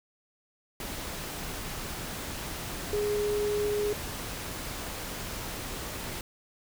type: tone in noise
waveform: sine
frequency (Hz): 415.3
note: G#4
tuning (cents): 0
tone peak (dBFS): -26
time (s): 2.93-3.93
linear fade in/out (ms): 2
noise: pink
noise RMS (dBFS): -37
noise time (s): 0.8-6.21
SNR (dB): +8
effects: none